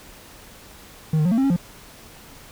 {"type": "tone with pitch steps", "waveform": "triangle", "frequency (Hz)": [157, 152.6, 179.5, 226.6, 267.5, 274.2, 174.7], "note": ["D#3", "D#3", "F3", "A#3", "C4", "C#4", "F3"], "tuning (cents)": [16, -33, 48, -49, 38, -19, 1], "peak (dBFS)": -14, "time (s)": [1.13, 1.564], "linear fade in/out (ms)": 5, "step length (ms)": 62, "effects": ["pink hiss -45 dBFS RMS until 2.51 s"]}